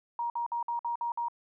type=tone bursts; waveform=sine; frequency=944 Hz; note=A#5; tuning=22 cents sharp; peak=-29 dBFS; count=7; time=0.19-1.284 s; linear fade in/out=2 ms; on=110 ms; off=54 ms; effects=none